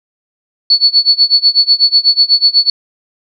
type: tone with tremolo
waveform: sine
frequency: 4433 Hz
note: C#8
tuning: 1 cent flat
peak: -3 dBFS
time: 0.7-2.7 s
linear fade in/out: 2 ms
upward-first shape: sine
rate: 8.1 Hz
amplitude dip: 95%
effects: none